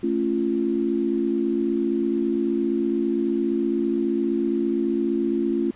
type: chord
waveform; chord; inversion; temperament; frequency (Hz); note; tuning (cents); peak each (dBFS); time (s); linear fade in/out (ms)
sine; A augmented; none; just; 220 / 275 / 343.8; A3 / C#4 / E#4; 0 / -14 / -27; -26 / -25 / -23; 0.03-5.71; 5
effects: pink hiss -50 dBFS RMS until 5.75 s + resampled to 8000 Hz